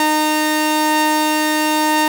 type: tone pair together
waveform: sawtooth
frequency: 307.1 / 920.3 Hz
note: D#4 / A#5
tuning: -23 / -22 cents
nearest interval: octave + perfect fifth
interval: 1901 cents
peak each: -13 dBFS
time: 0-2.08 s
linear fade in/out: 2 ms
effects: none